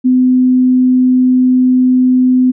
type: tone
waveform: sine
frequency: 254.1 Hz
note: B3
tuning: 49 cents sharp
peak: -6 dBFS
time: 0.04-2.52 s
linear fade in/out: 20 ms
effects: none